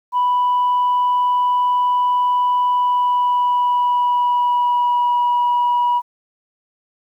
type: tone with pitch glide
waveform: sine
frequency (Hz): 987.8 to 970.8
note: B5 to B5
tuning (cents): 0 to -30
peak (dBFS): -12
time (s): 0.12-6.02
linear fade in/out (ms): 50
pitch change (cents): -30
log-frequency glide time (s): 2.7-5.14
effects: tanh soft clip ceiling -11 dBFS + 9-bit